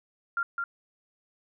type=tone with echo; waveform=sine; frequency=1390 Hz; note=F6; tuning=9 cents flat; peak=-25 dBFS; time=0.37-0.43 s; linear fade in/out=2 ms; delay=210 ms; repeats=1; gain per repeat=-3 dB; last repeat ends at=0.64 s; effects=none